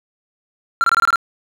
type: tone bursts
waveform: triangle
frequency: 1372 Hz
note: F6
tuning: 31 cents flat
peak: -9 dBFS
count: 7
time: 0.81-1.158 s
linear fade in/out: 0 ms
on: 30 ms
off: 23 ms
effects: none